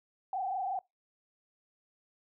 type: tone with frequency modulation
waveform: sine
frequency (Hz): 763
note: G5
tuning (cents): -47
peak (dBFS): -31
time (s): 0.33-0.79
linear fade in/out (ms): 2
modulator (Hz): 25.4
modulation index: 1.5
effects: noise-tail reverb RT60 0.2 s tail -25 dB re dry